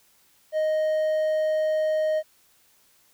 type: tone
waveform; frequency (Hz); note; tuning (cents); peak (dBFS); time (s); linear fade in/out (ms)
triangle; 622.3; D#5; 0; -19; 0.52-2.23; 50
effects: white hiss -61 dBFS RMS until 3.13 s